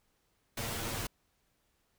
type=noise with comb filter; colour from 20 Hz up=pink; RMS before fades=-37 dBFS; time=0.57-1.07 s; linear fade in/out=5 ms; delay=8.8 ms; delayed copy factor=+0.65; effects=pink hiss -75 dBFS RMS until 1.98 s